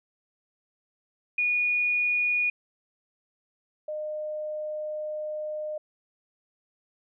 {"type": "tone pair in turn", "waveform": "sine", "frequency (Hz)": [2452, 610.2], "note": ["D#7", "D#5"], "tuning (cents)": [-26, -34], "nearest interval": "2 octaves", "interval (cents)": 2408, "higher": "first", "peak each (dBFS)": [-22, -30], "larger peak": "first", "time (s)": [[1.38, 2.5], [3.88, 5.78]], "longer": "second", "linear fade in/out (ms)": 5, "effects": []}